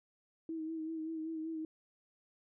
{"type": "tone with vibrato", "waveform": "sine", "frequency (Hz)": 320.2, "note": "D#4", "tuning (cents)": 50, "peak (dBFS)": -37, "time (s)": [0.49, 1.65], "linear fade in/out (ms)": 2, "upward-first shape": "sine", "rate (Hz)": 5.2, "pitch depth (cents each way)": 35, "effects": []}